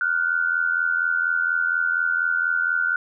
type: tone pair together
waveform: sine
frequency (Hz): 1415.8 / 1500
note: F6 / F#6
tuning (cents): +23 / +23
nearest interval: minor second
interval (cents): 100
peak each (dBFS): -22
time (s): 0.01-2.96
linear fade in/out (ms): 2
effects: none